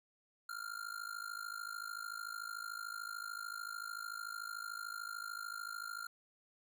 square tone with amplitude modulation, 1396.9 Hz, F6, in tune, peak -39 dBFS, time 0.49-6.07 s, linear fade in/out 5 ms, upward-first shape sine, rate 53.5 Hz, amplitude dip 90%, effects none

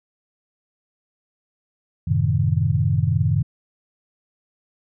sine chord, F# diminished seventh, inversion none, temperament equal with one note detuned, 92.5 / 110 / 131.8 / 155.56 Hz, F#2 / A2 / C3 / Eb3, 0 / 0 / +13 / 0 cents, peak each -22 dBFS, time 2.07-3.43 s, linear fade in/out 10 ms, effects none

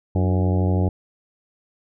harmonic tone with a mistuned harmonic, 92 Hz, F#2, 9 cents flat, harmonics 1 / 2 / 3 / 4 / 5 / 6 / 7 / 8 / 9, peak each -18 / -24 / -28 / -30 / -32 / -34 / -35 / -36 / -37 dBFS, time 0.15-0.89 s, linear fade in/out 5 ms, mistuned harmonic 3, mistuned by +84 cents, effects none

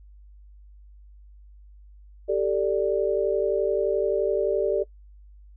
sine chord, G suspended second, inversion none, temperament equal with one note detuned, 392 / 443.6 / 587.3 Hz, G4 / A4 / D5, 0 / +14 / 0 cents, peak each -25 dBFS, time 2.28-4.84 s, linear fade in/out 20 ms, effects noise-tail reverb RT60 0.1 s tail -20 dB re dry + added 50 Hz sine -46 dBFS peak until 5.56 s

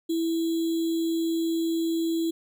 sine tone with sample-and-hold, 329.6 Hz, E4, in tune, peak -23 dBFS, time 0.09-2.31 s, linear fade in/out 10 ms, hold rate 3675 Hz, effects none

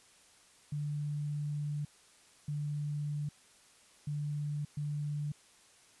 sine tone bursts at uneven times, 147.3 Hz, D3, 6 cents sharp, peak -33 dBFS, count 4, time 0.72-1.85 / 2.48-3.29 / 4.07-4.65 / 4.77-5.32 s, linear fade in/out 5 ms, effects white hiss -62 dBFS RMS until 6 s + resampled to 24000 Hz

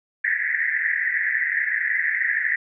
white band-pass noise, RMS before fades -23 dBFS, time 0.24-2.56 s, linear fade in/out 5 ms, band 1700 to 2000 Hz, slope 96 dB/octave, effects none

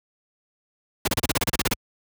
pink noise bursts, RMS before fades -21 dBFS, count 12, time 1.05-1.738 s, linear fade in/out 5 ms, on 28 ms, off 32 ms, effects high-pass 60 Hz 12 dB/octave

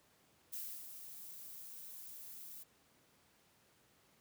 violet noise with ADSR envelope, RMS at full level -43 dBFS, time 0.52-2.64 s, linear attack 18 ms, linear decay 300 ms, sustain -8 dB, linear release 18 ms, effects pink hiss -70 dBFS RMS until 4.2 s + high-pass 100 Hz 12 dB/octave

